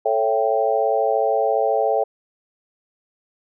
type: chord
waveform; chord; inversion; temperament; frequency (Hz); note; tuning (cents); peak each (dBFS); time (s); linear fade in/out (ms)
sine; A dominant seventh; none; equal with one note detuned; 440 / 554.4 / 666.9 / 784; A4 / C#5 / E5 / G5; 0 / 0 / +20 / 0; -22; 0.05-2.04; 10
effects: none